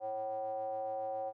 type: ring-modulated tone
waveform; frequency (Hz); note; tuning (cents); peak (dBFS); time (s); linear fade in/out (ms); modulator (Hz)
triangle; 108.4; A2; -25; -30; 0-1.33; 50; 654
effects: none